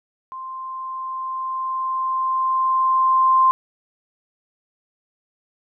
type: tone with level ramp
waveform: sine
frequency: 1046.5 Hz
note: C6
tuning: in tune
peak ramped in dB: -30 to -11 dBFS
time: 0.32-3.51 s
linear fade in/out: 0 ms
effects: none